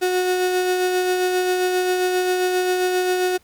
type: tone with tremolo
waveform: 35% pulse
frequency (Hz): 365.5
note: F#4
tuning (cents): -21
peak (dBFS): -15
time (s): 0.01-3.38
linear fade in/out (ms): 20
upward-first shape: sine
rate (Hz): 7.5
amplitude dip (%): 30
effects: pink hiss -57 dBFS RMS until 3.43 s